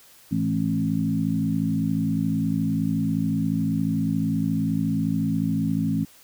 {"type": "harmonic tone with a mistuned harmonic", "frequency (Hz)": 54.2, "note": "A1", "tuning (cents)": -25, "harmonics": [2, 3, 4, 5], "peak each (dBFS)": [-31, -25, -26, -26], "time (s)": [0.31, 6.05], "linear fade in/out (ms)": 10, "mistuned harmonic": 3, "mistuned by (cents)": 33, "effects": ["white hiss -52 dBFS RMS until 6.23 s"]}